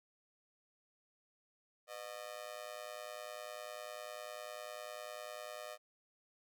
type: tone with amplitude modulation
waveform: sawtooth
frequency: 610 Hz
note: D#5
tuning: 34 cents flat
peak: -37 dBFS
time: 1.87-5.78 s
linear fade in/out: 50 ms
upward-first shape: sine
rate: 110 Hz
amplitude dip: 95%
effects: none